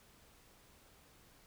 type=silence; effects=pink hiss -64 dBFS RMS until 1.46 s